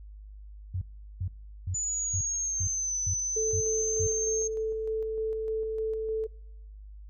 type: tone bursts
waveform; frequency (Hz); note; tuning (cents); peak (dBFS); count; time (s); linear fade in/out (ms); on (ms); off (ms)
sine; 91.2; F#2; -24; -28; 8; 0.74-4.07; 5; 75; 390
type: linear two-way sweep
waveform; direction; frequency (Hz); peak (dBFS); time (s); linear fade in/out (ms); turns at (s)
sine; down then up; 6990 to 6030 to 6410; -28; 1.74-4.48; 10; 2.99
type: tone with tremolo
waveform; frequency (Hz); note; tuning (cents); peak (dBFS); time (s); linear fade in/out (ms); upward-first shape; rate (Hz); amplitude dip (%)
sine; 440; A4; 0; -27; 3.36-6.27; 10; square; 3.3; 25
effects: noise-tail reverb RT60 0.8 s tail -24 dB re dry + added 51 Hz sine -43 dBFS peak until 7.09 s